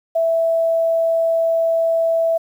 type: tone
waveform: sine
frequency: 659.3 Hz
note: E5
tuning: in tune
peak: -14 dBFS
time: 0.15-2.38 s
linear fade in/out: 10 ms
effects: 8-bit